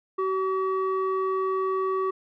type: tone with low-pass filter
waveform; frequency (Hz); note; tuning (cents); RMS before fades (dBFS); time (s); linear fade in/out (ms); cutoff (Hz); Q
square; 380; F#4; +46; -26; 0.18-2.11; 10; 1100; 2.6
effects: none